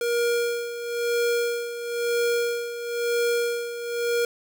square tone with tremolo, 473.7 Hz, A#4, 28 cents sharp, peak -21 dBFS, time 0.01-4.25 s, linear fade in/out 2 ms, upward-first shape sine, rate 1 Hz, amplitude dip 70%, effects none

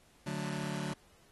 sawtooth chord, D major, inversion none, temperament just, 146.83 / 183.54 / 220.2 Hz, D3 / F#3 / A3, 0 / -14 / +2 cents, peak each -34 / -35 / -37 dBFS, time 0.26-0.94 s, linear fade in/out 10 ms, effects pink hiss -65 dBFS RMS until 1.31 s + AAC 32 kbps

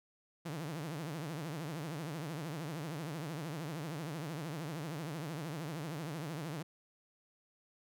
sawtooth tone with vibrato, 155.56 Hz, D#3, in tune, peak -35 dBFS, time 0.45-6.63 s, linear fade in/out 10 ms, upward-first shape triangle, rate 13 Hz, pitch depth 230 cents each way, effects none

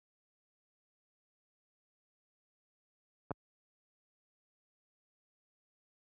clicks, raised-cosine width 1 ms, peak -23 dBFS, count 2, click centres 3.308 / 3.315 s, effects high-pass 60 Hz 12 dB/octave

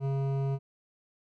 triangle tone with hard clipping, 136.8 Hz, C#3, 23 cents flat, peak -29 dBFS, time 0-0.59 s, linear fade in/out 50 ms, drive 16 dB, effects none

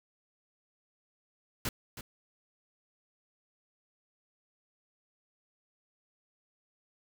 pink noise with echo, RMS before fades -33 dBFS, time 1.65-1.69 s, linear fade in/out 2 ms, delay 320 ms, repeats 1, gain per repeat -11 dB, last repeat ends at 2.01 s, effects none

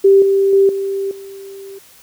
sine tone with level steps, 392 Hz, G4, in tune, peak -5 / -10 / -7 / -17 / -30 dBFS, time 0.04-1.79 s, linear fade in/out 10 ms, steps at 0.22 / 0.53 / 0.69 / 1.11 s, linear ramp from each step 2 ms, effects white hiss -45 dBFS RMS until 2.02 s

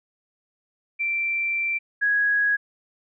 sine tone pair in turn, 2349 / 1661 Hz, D7 / G#6, 0 / 0 cents, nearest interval tritone, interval 600 cents, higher first, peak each -22 / -18 dBFS, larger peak second, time 0.99-1.79 / 2.01-2.57 s, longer first, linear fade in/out 20 ms, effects none

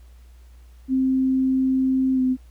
sine tone with pitch glide, 262.3 to 256.9 Hz, C4 to C4, +4 to -32 cents, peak -17 dBFS, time 0.88-2.37 s, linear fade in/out 50 ms, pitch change -36 cents, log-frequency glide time 2.14-2.21 s, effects added 60 Hz sine -44 dBFS peak until 2.5 s + pink hiss -61 dBFS RMS until 2.5 s

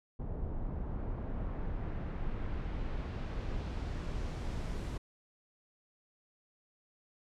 brown noise with low-pass filter sweep, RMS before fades -37 dBFS, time 0.19-4.98 s, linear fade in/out 10 ms, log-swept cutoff 740 to 9800 Hz, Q 0.8, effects none

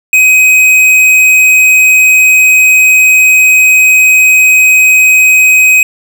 sine tone with tanh clipping, 2521 Hz, D#7, 22 cents sharp, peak -4 dBFS, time 0.13-5.83 s, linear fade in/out 2 ms, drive 13 dB, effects none

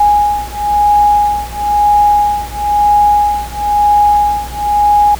sine beating tone pair, 827 / 828 Hz, G#5 / G#5, -8 / -5 cents, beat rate 1 Hz, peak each -11 dBFS, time 0-5.15 s, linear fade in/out 5 ms, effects added 60 Hz sine -26 dBFS peak until 5.19 s + pink hiss -30 dBFS RMS until 5.19 s

